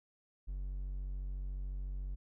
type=tone; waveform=triangle; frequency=46.99 Hz; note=F#1; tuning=28 cents sharp; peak=-35 dBFS; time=0.47-2.16 s; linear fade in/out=20 ms; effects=none